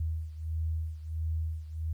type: beating tone pair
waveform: sine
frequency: 79.6 / 81.1 Hz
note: D#2 / E2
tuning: +40 / -28 cents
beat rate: 1.5 Hz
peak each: -32 / -36 dBFS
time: 0-1.93 s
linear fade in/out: 5 ms
effects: 11-bit